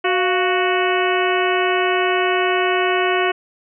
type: harmonic tone with a mistuned harmonic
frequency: 370 Hz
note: F#4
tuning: in tune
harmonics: 1 / 2 / 3 / 4 / 5 / 6 / 7 / 8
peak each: -19 / -22 / -24 / -25 / -26 / -27 / -27 / -28 dBFS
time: 0.04-3.32 s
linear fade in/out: 10 ms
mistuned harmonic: 2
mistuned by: -90 cents
effects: none